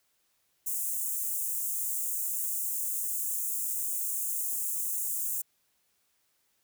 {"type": "high-pass noise", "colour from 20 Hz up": "white", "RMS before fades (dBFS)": -32, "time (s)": [0.66, 5.42], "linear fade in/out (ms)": 10, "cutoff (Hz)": 6900, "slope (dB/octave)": 48, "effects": ["white hiss -73 dBFS RMS until 6.63 s"]}